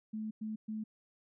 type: tone bursts at uneven times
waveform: sine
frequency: 216.8 Hz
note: A3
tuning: 25 cents flat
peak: -36 dBFS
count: 3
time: 0.13-0.31 / 0.41-0.56 / 0.68-0.84 s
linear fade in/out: 10 ms
effects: none